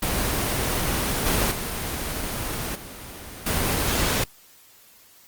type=noise with level steps; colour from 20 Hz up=pink; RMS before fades=-24 / -21 / -28 / -38 / -23 dBFS; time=0.02-4.24 s; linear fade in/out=5 ms; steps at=1.26 / 1.51 / 2.75 / 3.46 s; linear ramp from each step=5 ms; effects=white hiss -53 dBFS RMS until 5.27 s + Opus 24 kbps